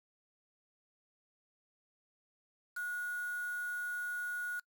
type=tone with quantisation; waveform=sine; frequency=1452 Hz; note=F#6; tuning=33 cents flat; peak=-36 dBFS; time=2.76-4.6 s; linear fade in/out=10 ms; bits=8; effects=noise-tail reverb RT60 0.1 s tail -23 dB re dry